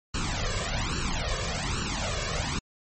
pink noise with flanger, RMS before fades -29 dBFS, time 0.14-2.59 s, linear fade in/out 5 ms, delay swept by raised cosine 0.7 to 1.8 ms, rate 1.2 Hz, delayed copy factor +0.9, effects MP3 32 kbps

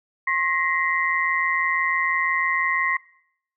sine tone cluster, 1072 / 1890 / 2056 Hz, C6 / A#6 / C7, +42 / +23 / -31 cents, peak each -24 dBFS, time 0.27-2.97 s, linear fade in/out 5 ms, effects noise-tail reverb RT60 0.7 s tail -22 dB re dry

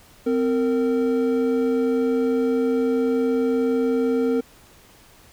triangle tone pair together, 258.1 / 459.9 Hz, C4 / A#4, -23 / -23 cents, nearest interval minor seventh, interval 1000 cents, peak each -19 dBFS, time 0.26-4.41 s, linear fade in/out 10 ms, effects pink hiss -51 dBFS RMS until 5.32 s

